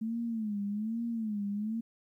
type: tone with vibrato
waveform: sine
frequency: 217.3 Hz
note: A3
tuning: 21 cents flat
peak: -31 dBFS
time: 0.01-1.81 s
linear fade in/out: 10 ms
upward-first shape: sine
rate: 1.2 Hz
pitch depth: 130 cents each way
effects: 12-bit